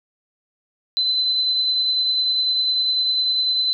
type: tone with tremolo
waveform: sine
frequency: 4038 Hz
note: B7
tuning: 38 cents sharp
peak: -16 dBFS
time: 0.97-3.73 s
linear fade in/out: 0 ms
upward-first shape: sine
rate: 10 Hz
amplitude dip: 25%
effects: none